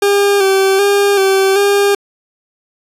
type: tone with vibrato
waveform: 40% pulse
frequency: 394.5 Hz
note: G4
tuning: 11 cents sharp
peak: -8 dBFS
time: 0.02-1.95 s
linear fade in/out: 5 ms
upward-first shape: square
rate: 1.3 Hz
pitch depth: 36 cents each way
effects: resampled to 32000 Hz